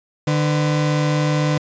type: tone pair together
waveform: 35% pulse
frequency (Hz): 149.8 / 503.5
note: D3 / B4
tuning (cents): +35 / +33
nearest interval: octave + major sixth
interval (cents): 2098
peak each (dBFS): -15 / -23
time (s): 0.27-1.58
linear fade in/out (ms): 5
effects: resampled to 16000 Hz